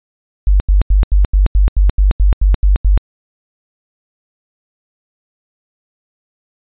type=tone bursts; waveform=sine; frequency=48.7 Hz; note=G1; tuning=11 cents flat; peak=-6 dBFS; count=12; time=0.47-2.976 s; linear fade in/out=0 ms; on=130 ms; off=86 ms; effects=resampled to 8000 Hz